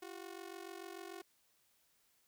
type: ring-modulated tone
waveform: sawtooth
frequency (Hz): 364.5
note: F#4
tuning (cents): -26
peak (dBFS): -40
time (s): 0.02-1.22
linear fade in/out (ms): 2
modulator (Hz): 23.4
effects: white hiss -74 dBFS RMS until 2.27 s